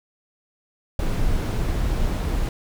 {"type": "noise", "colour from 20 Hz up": "brown", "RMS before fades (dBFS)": -22, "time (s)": [0.99, 2.49], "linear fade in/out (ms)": 2, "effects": []}